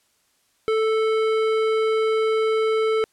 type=tone with hard clipping; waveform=triangle; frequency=440 Hz; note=A4; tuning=in tune; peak=-20 dBFS; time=0.68-3.04 s; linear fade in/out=0 ms; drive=17 dB; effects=white hiss -65 dBFS RMS until 3.12 s + low-pass 11000 Hz 12 dB/octave